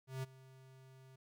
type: tone with ADSR envelope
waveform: square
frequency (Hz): 131.7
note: C3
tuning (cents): +12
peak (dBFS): -38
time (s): 0.07-1.16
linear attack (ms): 160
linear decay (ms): 22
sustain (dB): -20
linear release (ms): 7
effects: none